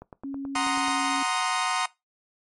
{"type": "click train", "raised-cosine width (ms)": 1, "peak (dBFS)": -27, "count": 9, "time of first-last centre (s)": [0.02, 0.883], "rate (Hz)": 9.27}
{"type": "tone", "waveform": "sine", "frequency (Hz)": 275.1, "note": "C#4", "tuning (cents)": -13, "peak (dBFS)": -30, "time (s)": [0.24, 1.23], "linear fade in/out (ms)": 5}
{"type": "chord", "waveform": "sawtooth", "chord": "C half-diminished seventh", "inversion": "second", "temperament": "equal", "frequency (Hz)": [740, 932.3, 1046.5, 1244.5], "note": ["Gb5", "Bb5", "C6", "Eb6"], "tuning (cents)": [0, 0, 0, 0], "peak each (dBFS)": -26, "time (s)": [0.55, 1.86], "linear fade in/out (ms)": 5}
{"effects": ["noise-tail reverb RT60 0.2 s tail -20 dB re dry", "MP3 48 kbps"]}